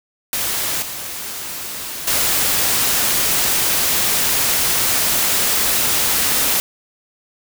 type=noise with level steps; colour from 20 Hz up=white; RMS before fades=-21 / -28 / -17 dBFS; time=0.33-6.6 s; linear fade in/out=0 ms; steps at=0.82 / 2.07 s; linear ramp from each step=5 ms; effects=none